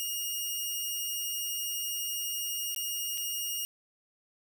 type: tone with dropouts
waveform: 10% pulse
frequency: 2852 Hz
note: F7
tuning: 36 cents sharp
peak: -23 dBFS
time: 0-3.65 s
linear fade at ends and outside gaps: 0 ms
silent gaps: 2.747-2.762 / 3.175-3.179 s
effects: none